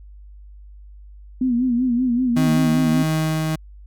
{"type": "tone with vibrato", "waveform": "sine", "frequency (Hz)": 246.9, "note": "B3", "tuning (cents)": 0, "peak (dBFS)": -16, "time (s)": [1.41, 3.03], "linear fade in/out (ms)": 5, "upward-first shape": "sine", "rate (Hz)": 5.2, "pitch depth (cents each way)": 88}
{"type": "tone with tremolo", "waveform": "35% pulse", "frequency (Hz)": 157.5, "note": "D#3", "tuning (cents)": 21, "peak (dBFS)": -16, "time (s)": [2.36, 3.56], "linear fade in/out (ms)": 10, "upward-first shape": "triangle", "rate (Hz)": 1.6, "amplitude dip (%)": 25}
{"effects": ["added 50 Hz sine -39 dBFS peak until 3.86 s"]}